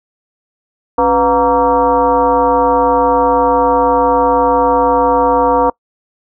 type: tone with frequency modulation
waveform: sine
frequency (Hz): 714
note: F5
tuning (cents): +38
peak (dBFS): -8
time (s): 0.98-5.7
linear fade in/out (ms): 5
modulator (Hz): 218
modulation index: 1.8
effects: noise-tail reverb RT60 0.1 s tail -25 dB re dry